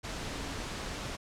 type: tone in noise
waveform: sine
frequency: 277.2 Hz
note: C#4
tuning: in tune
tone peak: -44 dBFS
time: 0.3-0.54 s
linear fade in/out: 20 ms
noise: pink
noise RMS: -38 dBFS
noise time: 0.03-1.17 s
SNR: -9 dB
effects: low-pass 7000 Hz 12 dB/octave